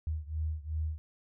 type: beating tone pair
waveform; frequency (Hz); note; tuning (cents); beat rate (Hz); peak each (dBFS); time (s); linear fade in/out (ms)
sine; 77.2 / 79.9; D#2 / D#2; -13 / +47; 2.7; -34 / -36; 0.07-0.98; 0
effects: none